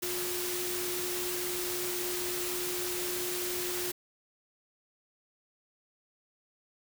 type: tone in noise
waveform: sine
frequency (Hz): 358.2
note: F4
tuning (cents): +44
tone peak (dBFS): -36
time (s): 0.02-3.92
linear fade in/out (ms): 10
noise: white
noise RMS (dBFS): -35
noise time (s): 0.02-3.92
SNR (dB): -4
effects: none